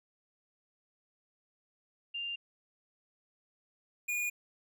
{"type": "tone pair in turn", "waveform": ["sine", "square"], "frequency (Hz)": [2794, 2440], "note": ["F7", "D#7"], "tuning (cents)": [0, -34], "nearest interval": "major second", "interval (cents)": 234, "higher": "first", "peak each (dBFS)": [-35, -32], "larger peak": "second", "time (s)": [[2.14, 2.36], [4.08, 4.3]], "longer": "neither", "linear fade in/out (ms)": 10, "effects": []}